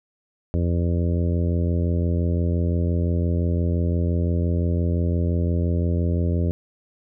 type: harmonic tone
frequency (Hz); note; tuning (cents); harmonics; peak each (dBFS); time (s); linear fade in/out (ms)
85.8; F2; -30; 1 / 2 / 3 / 4 / 5 / 6 / 7; -20 / -26 / -30 / -32 / -34 / -36 / -37; 0.54-6.51; 0
effects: none